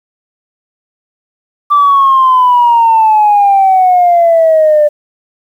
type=exponential sweep; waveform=sine; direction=down; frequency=1174.7 to 590 Hz; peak=-3 dBFS; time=1.7-4.89 s; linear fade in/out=20 ms; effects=tanh soft clip ceiling 0 dBFS + 7-bit